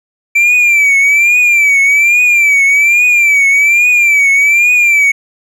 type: tone with vibrato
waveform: triangle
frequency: 2333 Hz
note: D7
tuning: 12 cents flat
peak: -4 dBFS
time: 0.35-5.12 s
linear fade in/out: 10 ms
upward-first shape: triangle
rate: 1.2 Hz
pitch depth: 110 cents each way
effects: none